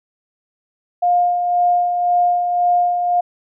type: tone with tremolo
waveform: sine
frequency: 708 Hz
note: F5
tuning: 23 cents sharp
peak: -11 dBFS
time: 1.02-3.21 s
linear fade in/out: 10 ms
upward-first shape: sine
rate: 1.9 Hz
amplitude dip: 45%
effects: none